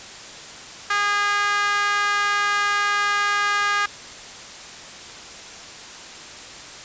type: tone with high-pass filter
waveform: sawtooth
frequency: 408.9 Hz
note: G#4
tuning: 27 cents flat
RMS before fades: -21 dBFS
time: 0.9-3.86 s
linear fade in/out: 5 ms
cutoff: 1400 Hz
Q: 3.9
effects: white hiss -38 dBFS RMS until 6.84 s + resampled to 16000 Hz